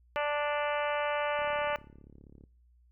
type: harmonic tone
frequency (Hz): 293.7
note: D4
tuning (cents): 0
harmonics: 2 / 3 / 4 / 5 / 6 / 7 / 8 / 9 / 10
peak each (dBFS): -31 / -35 / -37 / -39 / -41 / -42 / -43 / -44 / -45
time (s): 0.16-1.76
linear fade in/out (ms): 0
type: click train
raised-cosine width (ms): 3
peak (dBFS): -40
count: 38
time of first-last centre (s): 1.39-2.438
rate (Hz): 35.3
effects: noise-tail reverb RT60 0.5 s tail -21 dB re dry + added 60 Hz sine -60 dBFS peak until 2.91 s